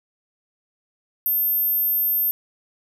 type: tone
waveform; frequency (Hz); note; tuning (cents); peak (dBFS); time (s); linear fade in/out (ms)
sine; 13290; G#9; 0; -18; 1.26-2.31; 0
effects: none